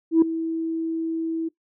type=tone with ADSR envelope; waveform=sine; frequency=326.2 Hz; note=E4; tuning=18 cents flat; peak=-8 dBFS; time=0.11-1.49 s; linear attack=110 ms; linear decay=4 ms; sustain=-15 dB; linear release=14 ms; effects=noise-tail reverb RT60 0.1 s tail -18 dB re dry + tanh soft clip ceiling -9 dBFS